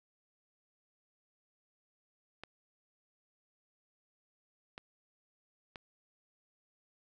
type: clicks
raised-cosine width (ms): 0.3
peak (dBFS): -28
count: 3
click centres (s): 2.436 / 4.779 / 5.758
effects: none